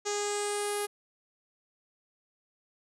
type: tone with low-pass filter sweep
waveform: sawtooth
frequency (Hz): 411.5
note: G#4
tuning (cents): -16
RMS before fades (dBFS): -32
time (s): 0.05-0.87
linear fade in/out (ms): 20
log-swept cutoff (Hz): 6600 to 11000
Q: 5.3
effects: none